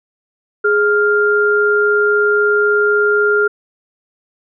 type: tone pair together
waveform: sine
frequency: 416.2 / 1400 Hz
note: G#4 / F6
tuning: +4 / +4 cents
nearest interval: octave + major sixth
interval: 2100 cents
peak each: -13 dBFS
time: 0.64-3.48 s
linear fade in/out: 10 ms
effects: none